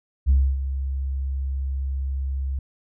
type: tone with ADSR envelope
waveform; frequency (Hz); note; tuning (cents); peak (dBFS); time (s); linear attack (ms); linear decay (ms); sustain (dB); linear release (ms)
sine; 67.4; C#2; -48; -11; 0.26-2.59; 37; 270; -12; 3
effects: tanh soft clip ceiling -11 dBFS